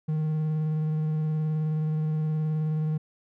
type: tone with vibrato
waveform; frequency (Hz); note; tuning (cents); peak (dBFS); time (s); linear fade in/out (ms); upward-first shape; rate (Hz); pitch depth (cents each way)
triangle; 155.2; D#3; -4; -22; 0.08-2.98; 10; square; 19; 14
effects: none